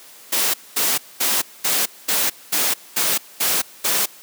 white noise bursts, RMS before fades -19 dBFS, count 9, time 0.32-4.06 s, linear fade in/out 10 ms, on 220 ms, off 220 ms, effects white hiss -44 dBFS RMS until 4.22 s + high-pass 200 Hz 12 dB/octave

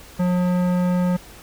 sine tone with tanh clipping, 179.5 Hz, F3, 48 cents sharp, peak -19 dBFS, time 0.19-1.17 s, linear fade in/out 10 ms, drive 16 dB, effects added 50 Hz sine -48 dBFS peak until 1.42 s + pink hiss -44 dBFS RMS until 1.42 s

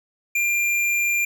sine tone with tanh clipping, 2389 Hz, D7, 29 cents sharp, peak -20 dBFS, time 0.35-1.25 s, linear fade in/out 5 ms, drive 18 dB, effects none

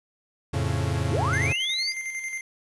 45% pulse chord, F augmented, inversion none, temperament equal, 87.31 / 110 / 138.59 Hz, F2 / A2 / C#3, 0 / 0 / 0 cents, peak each -28 dBFS, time 0.53-1.53 s, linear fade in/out 10 ms
sine linear sweep, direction up, 107 to 4978 Hz, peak -25 dBFS, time 1.09-1.94 s, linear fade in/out 50 ms
square tone with tremolo, 2093 Hz, C7, in tune, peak -29 dBFS, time 1.33-2.41 s, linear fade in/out 2 ms, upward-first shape square, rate 11 Hz, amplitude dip 45%
effects resampled to 24000 Hz + 9-bit

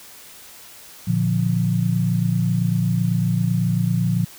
sine chord, Bb major, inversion none, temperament equal, 116.54 / 146.83 / 174.61 Hz, Bb2 / D3 / F3, 0 / 0 / 0 cents, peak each -21 / -24 / -20 dBFS, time 1.07-4.25 s, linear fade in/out 10 ms, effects white hiss -43 dBFS RMS until 4.38 s

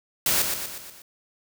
white noise with echo, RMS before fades -22 dBFS, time 0.26-0.42 s, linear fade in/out 2 ms, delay 120 ms, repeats 5, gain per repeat -5 dB, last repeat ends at 1.02 s, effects none

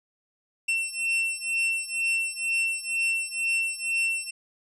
45% pulse beating tone pair, 2700 / 2702.1 Hz, E7 / E7, +41 / +42 cents, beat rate 2.1 Hz, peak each -28 dBFS, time 0.68-4.31 s, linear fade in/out 10 ms, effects resampled to 24000 Hz

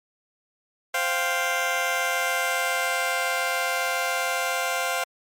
15% pulse chord, C suspended fourth, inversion none, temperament just, 523.3 / 697.7 / 784.9 Hz, C5 / F5 / G5, 0 / -2 / +2 cents, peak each -22 / -20 / -24 dBFS, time 0.94-5.04 s, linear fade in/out 5 ms, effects MP3 64 kbps

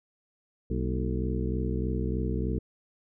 harmonic tone with a mistuned harmonic, 63.3 Hz, B1, 43 cents sharp, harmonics 1 / 2 / 3 / 4 / 5 / 6 / 7, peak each -30 / -33 / -35 / -36 / -37 / -38 / -38 dBFS, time 0.7-2.59 s, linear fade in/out 5 ms, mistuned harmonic 4, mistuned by -120 cents, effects none

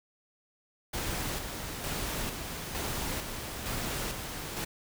pink noise with tremolo, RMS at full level -34 dBFS, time 0.93-4.65 s, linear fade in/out 10 ms, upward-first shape square, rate 1.1 Hz, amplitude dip 40%, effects none

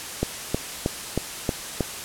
click train, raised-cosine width 2 ms, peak -8 dBFS, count 6, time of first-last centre 0.23-1.807 s, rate 3.17 Hz, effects white hiss -34 dBFS RMS until 2.04 s + low-pass 11000 Hz 12 dB/octave

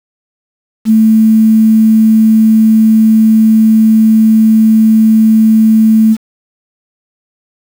sine tone with quantisation, 220 Hz, A3, in tune, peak -3 dBFS, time 0.85-6.17 s, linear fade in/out 50 ms, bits 5, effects none

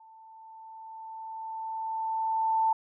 sine tone with level ramp, 889 Hz, A5, 18 cents sharp, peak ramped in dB -51 to -21 dBFS, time 0-2.73 s, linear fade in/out 5 ms, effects none

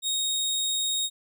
25% pulse tone, 3741 Hz, A#7, 5 cents sharp, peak -21 dBFS, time 0.02-1.1 s, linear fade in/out 50 ms, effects none

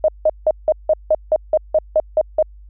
sine tone bursts, 622.3 Hz, D#5, in tune, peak -10 dBFS, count 12, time 0.04-2.426 s, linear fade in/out 2 ms, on 43 ms, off 170 ms, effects added 50 Hz sine -38 dBFS peak until 2.69 s

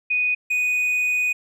sine / triangle tone pair in turn, 2483 / 2483 Hz, D#7 / D#7, -4 / -4 cents, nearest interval unison, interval 0 cents, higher neither, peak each -18 / -17 dBFS, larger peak second, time 0.1-0.35 / 0.5-1.33 s, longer second, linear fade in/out 10 ms, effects none

